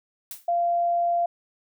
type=noise with exponential decay; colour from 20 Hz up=blue; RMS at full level=-33 dBFS; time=0.31-0.5 s; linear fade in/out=1 ms; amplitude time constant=40 ms
type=tone; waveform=sine; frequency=691 Hz; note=F5; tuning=19 cents flat; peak=-20 dBFS; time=0.48-1.26 s; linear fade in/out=5 ms
effects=none